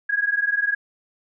sine tone pair together, 1641.2 / 1661.2 Hz, G#6 / G#6, -21 / 0 cents, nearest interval unison, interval 21 cents, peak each -22 dBFS, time 0.09-0.75 s, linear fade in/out 10 ms, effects none

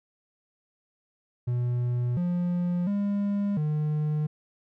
triangle tone with pitch steps, 122.2 / 176.3 / 202.2 / 151.6 Hz, B2 / F3 / G#3 / D#3, -18 / +17 / -46 / -45 cents, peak -22 dBFS, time 1.47-4.27 s, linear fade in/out 10 ms, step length 700 ms, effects none

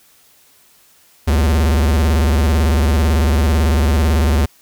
square tone with vibrato, 74.7 Hz, D2, 30 cents sharp, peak -12 dBFS, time 1.27-4.46 s, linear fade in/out 10 ms, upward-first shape square, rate 18 Hz, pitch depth 150 cents each way, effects white hiss -51 dBFS RMS until 4.61 s

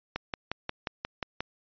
click train, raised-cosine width 0.3 ms, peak -15 dBFS, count 8, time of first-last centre 0.16-1.406 s, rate 5.62 Hz, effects resampled to 11025 Hz

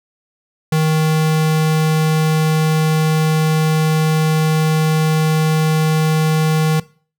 square tone, 156.9 Hz, D#3, 15 cents sharp, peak -13 dBFS, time 0.72-6.8 s, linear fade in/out 5 ms, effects noise-tail reverb RT60 0.4 s tail -20 dB re dry

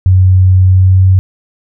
sine tone with pitch glide, 93 to 94.08 Hz, F#2 to F#2, +9 to +29 cents, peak -3 dBFS, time 0.06-1.19 s, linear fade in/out 0 ms, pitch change +20 cents, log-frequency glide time 0.66-1.05 s, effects none

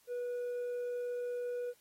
triangle tone with hard clipping, 487.9 Hz, B4, 21 cents flat, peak -34 dBFS, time 0.07-1.74 s, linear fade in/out 50 ms, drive 1 dB, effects white hiss -68 dBFS RMS until 1.8 s + AAC 48 kbps

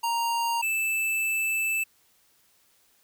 square tone pair in turn, 932.3 / 2637 Hz, A#5 / E7, 0 / 0 cents, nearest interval octave + tritone, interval 1800 cents, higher second, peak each -25 dBFS, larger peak neither, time 0.03-0.62 / 0.62-1.84 s, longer second, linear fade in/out 10 ms, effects white hiss -64 dBFS RMS until 3.03 s

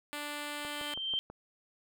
sine tone with exponential growth, 3136 Hz, G7, in tune, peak -28 dBFS, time 0.13-1.19 s, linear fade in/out 0 ms, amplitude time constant 230 ms
5% pulse tone, 293.7 Hz, D4, in tune, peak -26 dBFS, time 0.13-0.94 s, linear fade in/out 0 ms
click train, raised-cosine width 1 ms, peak -31 dBFS, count 5, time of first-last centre 0.65-1.3 s, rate 6.15 Hz
effects none

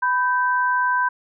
sine tone pair together, 994 / 1554.6 Hz, B5 / G6, +11 / -15 cents, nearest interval minor sixth, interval 774 cents, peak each -19 / -21 dBFS, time 0.02-1.09 s, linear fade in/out 10 ms, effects none

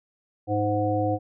harmonic tone with a mistuned harmonic, 103.83 Hz, G#2, in tune, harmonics 1 / 3 / 5 / 7, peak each -27 / -27 / -27 / -27 dBFS, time 0.47-1.19 s, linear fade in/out 50 ms, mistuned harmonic 7, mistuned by +17 cents, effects none

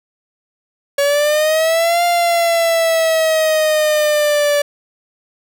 45% pulse exponential two-way sweep, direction up then down, 561 to 698.5 to 578 Hz, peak -12 dBFS, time 0.98-4.62 s, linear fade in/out 5 ms, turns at 2.04 s, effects none

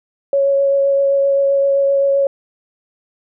sine tone with vibrato, 554 Hz, C#5, 1 cent flat, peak -11 dBFS, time 0.33-2.27 s, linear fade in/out 2 ms, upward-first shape triangle, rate 7.7 Hz, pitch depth 12 cents each way, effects none

